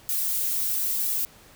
violet noise with flanger, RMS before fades -26 dBFS, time 0.09-1.25 s, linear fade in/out 0 ms, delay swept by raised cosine 1.9 to 4.9 ms, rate 1 Hz, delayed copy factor -0.85, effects pink hiss -52 dBFS RMS until 1.55 s

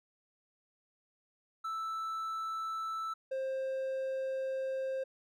triangle tone pair in turn, 1319 / 529.5 Hz, E6 / C5, +1 / +21 cents, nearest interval octave + major third, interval 1580 cents, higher first, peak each -33 / -31 dBFS, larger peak second, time 1.64-3.14 / 3.31-5.04 s, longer second, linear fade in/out 10 ms, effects none

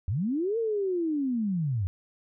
sine linear two-way sweep, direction up then down, 77.78 to 466.2 to 85.5 Hz, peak -25 dBFS, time 0.08-1.87 s, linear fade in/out 0 ms, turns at 0.58 s, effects none

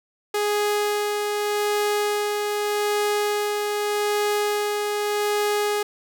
sawtooth tone with tremolo, 415.3 Hz, G#4, in tune, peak -16 dBFS, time 0.34-5.83 s, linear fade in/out 5 ms, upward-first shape sine, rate 0.83 Hz, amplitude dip 30%, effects none

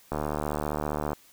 click train, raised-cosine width 1 ms, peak -15 dBFS, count 77, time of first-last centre 0.12-1.132 s, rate 75.1 Hz, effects white hiss -57 dBFS RMS until 1.32 s

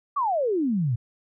sine exponential sweep, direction down, 1189 to 110 Hz, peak -21 dBFS, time 0.16-0.96 s, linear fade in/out 10 ms, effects none

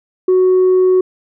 sine tone, 370 Hz, F#4, in tune, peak -6 dBFS, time 0.28-1.01 s, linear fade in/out 5 ms, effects tanh soft clip ceiling -6 dBFS

